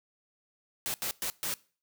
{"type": "noise bursts at uneven times", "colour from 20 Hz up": "white", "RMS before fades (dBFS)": -33, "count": 4, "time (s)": [[0.86, 0.94], [1.02, 1.11], [1.22, 1.3], [1.43, 1.54]], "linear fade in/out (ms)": 0, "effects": ["noise-tail reverb RT60 0.4 s tail -22 dB re dry"]}